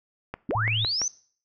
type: click train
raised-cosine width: 0.5 ms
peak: -17 dBFS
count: 5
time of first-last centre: 0.34-1.017 s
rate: 5.91 Hz
type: linear sweep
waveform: sine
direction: up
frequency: 180.1 to 6272 Hz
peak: -24 dBFS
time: 0.49-1.08 s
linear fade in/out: 2 ms
type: tone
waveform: sine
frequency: 109.9 Hz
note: A2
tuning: 2 cents flat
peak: -26 dBFS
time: 0.55-0.85 s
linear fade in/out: 0 ms
effects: noise-tail reverb RT60 0.5 s tail -21 dB re dry